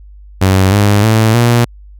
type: tone with pitch steps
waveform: sawtooth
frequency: 95.1 / 102.52 / 110.51 / 119.13 Hz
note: F#2 / G#2 / A2 / A#2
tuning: +48 / -22 / +8 / +38 cents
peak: -3 dBFS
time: 0.41-1.65 s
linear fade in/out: 10 ms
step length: 310 ms
effects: added 50 Hz sine -33 dBFS peak until 1.99 s